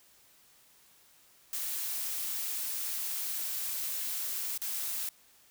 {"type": "noise with dropouts", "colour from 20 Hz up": "blue", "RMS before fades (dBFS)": -35, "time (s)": [1.53, 5.09], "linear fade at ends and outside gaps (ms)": 1, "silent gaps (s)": [4.577, 4.617], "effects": ["white hiss -62 dBFS RMS until 5.5 s"]}